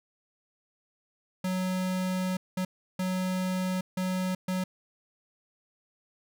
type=tone bursts at uneven times; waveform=square; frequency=185 Hz; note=F#3; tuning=in tune; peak=-28 dBFS; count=5; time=1.44-2.37 / 2.57-2.65 / 2.99-3.81 / 3.97-4.35 / 4.48-4.64 s; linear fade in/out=5 ms; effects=none